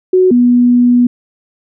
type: tone pair in turn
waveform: sine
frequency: 370 / 244.1 Hz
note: F#4 / B3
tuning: 0 / -20 cents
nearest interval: perfect fifth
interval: 720 cents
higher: first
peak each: -5 dBFS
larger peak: neither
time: 0.13-0.31 / 0.31-1.07 s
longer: second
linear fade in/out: 5 ms
effects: none